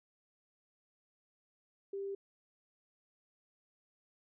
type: tone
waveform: sine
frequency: 394.8 Hz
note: G4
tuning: 12 cents sharp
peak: -37 dBFS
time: 1.93-2.15 s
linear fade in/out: 5 ms
effects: none